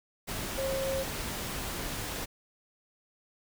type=tone in noise; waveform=sine; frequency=537 Hz; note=C5; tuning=45 cents sharp; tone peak=-30 dBFS; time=0.57-1.04 s; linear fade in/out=20 ms; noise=pink; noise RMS=-36 dBFS; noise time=0.27-2.26 s; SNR=+3 dB; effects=none